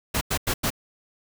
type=noise bursts; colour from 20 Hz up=pink; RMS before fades=-24 dBFS; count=4; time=0.14-0.704 s; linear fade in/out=10 ms; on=72 ms; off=92 ms; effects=none